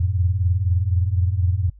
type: tone cluster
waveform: sine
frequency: 84.5 / 88.6 / 108 Hz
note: E2 / F2 / A2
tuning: +43 / +25 / -32 cents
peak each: -27 / -18 / -24 dBFS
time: 0-1.7 s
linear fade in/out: 10 ms
effects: noise-tail reverb RT60 0.1 s tail -26 dB re dry + added 50 Hz sine -43 dBFS peak until 1.79 s